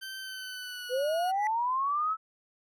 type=tone with pitch glide; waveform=20% pulse; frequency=1549 to 1445.3 Hz; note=G6 to F#6; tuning=-21 to -41 cents; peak=-33 dBFS; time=0.01-1.32 s; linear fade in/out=20 ms; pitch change=-120 cents; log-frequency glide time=0.19-1.06 s
type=linear sweep; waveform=sine; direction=up; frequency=481.7 to 1318.5 Hz; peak=-26 dBFS; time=0.89-2.17 s; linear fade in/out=50 ms
type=tone with exponential growth; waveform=triangle; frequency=1970 Hz; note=B6; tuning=5 cents flat; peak=-28 dBFS; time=1.25-1.47 s; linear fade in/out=1 ms; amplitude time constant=46 ms
effects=none